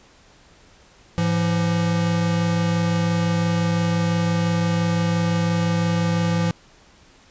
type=tone pair together; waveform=square; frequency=107.3 / 170.22 Hz; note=A2 / F3; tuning=-43 / -44 cents; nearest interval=minor sixth; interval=799 cents; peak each=-25 / -20 dBFS; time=1.18-6.51 s; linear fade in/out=0 ms; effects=pink hiss -52 dBFS RMS until 7.3 s + resampled to 16000 Hz